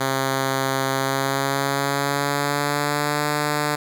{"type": "tone with pitch glide", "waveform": "5% pulse", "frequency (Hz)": [134.4, 148.27], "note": ["C3", "D3"], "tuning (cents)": [47, 17], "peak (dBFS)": -9, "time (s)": [0, 3.76], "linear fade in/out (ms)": 10, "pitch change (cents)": 170, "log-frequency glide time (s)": [0.91, 3.28], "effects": []}